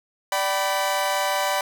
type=chord; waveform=sawtooth; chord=G major; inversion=second; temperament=equal with one note detuned; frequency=587.3 / 767.9 / 987.8 Hz; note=D5 / G5 / B5; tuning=0 / -36 / 0 cents; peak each=-22 dBFS; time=0.32-1.61 s; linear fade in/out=2 ms; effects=none